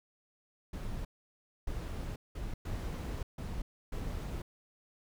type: noise bursts at uneven times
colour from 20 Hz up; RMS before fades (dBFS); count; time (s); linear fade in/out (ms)
brown; -38; 6; 0.73-1.05 / 1.67-2.16 / 2.35-2.54 / 2.65-3.23 / 3.38-3.62 / 3.92-4.42; 5
effects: none